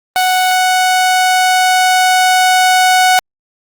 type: tone with level ramp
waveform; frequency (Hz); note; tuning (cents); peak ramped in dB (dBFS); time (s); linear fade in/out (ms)
sawtooth; 740; F#5; 0; -6 to -3; 0.16-3.19; 0
effects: Opus 24 kbps